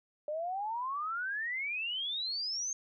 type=exponential sweep; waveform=sine; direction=up; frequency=587.3 to 6470 Hz; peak=-33 dBFS; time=0.28-2.73 s; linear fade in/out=2 ms; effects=none